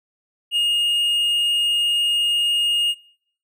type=tone; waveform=triangle; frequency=2849 Hz; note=F7; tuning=34 cents sharp; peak=-15 dBFS; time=0.51-2.95 s; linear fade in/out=50 ms; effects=noise-tail reverb RT60 0.7 s tail -23 dB re dry